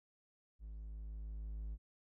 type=tone with level ramp; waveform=triangle; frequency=53.2 Hz; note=G#1; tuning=42 cents sharp; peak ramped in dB=-44 to -38 dBFS; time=0.59-1.78 s; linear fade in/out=50 ms; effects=none